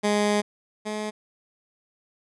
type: tone pair in turn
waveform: 15% pulse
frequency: 207.7 / 212.7 Hz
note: G#3 / G#3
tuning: 0 / +42 cents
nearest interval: unison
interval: 42 cents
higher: second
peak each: -14 / -22 dBFS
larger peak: first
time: 0.03-0.42 / 0.85-1.11 s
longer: first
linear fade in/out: 20 ms
effects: resampled to 24000 Hz